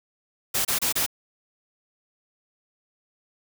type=noise bursts; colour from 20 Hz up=white; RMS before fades=-24 dBFS; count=4; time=0.54-1.064 s; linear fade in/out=10 ms; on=110 ms; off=28 ms; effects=none